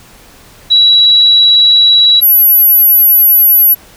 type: tone pair in turn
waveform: sine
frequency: 3906 / 11705 Hz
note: B7 / F#9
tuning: -20 / -20 cents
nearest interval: octave + perfect fifth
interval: 1900 cents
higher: second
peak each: -3 dBFS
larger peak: neither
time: 0.7-2.21 / 2.21-3.75 s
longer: second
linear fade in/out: 20 ms
effects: pink hiss -39 dBFS RMS until 3.96 s